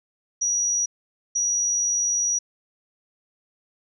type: tone bursts at uneven times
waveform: sine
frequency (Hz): 5800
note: F#8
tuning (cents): -35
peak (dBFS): -20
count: 2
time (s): 0.41-0.86 / 1.35-2.39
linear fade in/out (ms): 10
effects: none